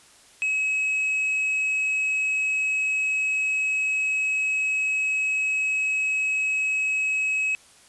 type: tone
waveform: triangle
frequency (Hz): 2562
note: E7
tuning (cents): -50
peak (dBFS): -20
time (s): 0.42-7.55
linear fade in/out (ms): 0
effects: white hiss -53 dBFS RMS until 7.88 s + resampled to 24000 Hz